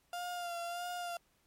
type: tone with vibrato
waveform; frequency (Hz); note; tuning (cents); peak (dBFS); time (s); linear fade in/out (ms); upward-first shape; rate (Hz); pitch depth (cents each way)
35% pulse; 698.5; F5; 0; -36; 0.13-1.17; 2; sine; 1.6; 33
effects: pink hiss -73 dBFS RMS until 1.46 s + MP3 64 kbps